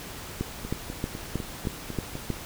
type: two click trains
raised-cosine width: 3 ms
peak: -14 / -21 dBFS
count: 7 / 7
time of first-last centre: 0.41-2.303 / 0.65-2.154 s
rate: 3.17 / 3.99 Hz
effects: pink hiss -40 dBFS RMS until 2.45 s